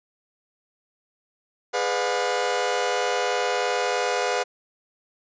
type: chord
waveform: sawtooth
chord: G# diminished seventh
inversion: none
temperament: just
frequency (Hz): 415.3 / 498.4 / 598 / 717.6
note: G#4 / B4 / D5 / F5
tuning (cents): 0 / +16 / +31 / +47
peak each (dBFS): -25 / -22 / -28 / -23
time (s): 1.73-4.44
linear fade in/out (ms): 20
effects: resampled to 16000 Hz